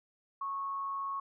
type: tone with amplitude modulation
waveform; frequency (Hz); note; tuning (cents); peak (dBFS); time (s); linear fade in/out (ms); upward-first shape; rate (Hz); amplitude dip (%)
sine; 1100; C#6; -14; -32; 0.41-1.2; 5; sine; 186; 35
effects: none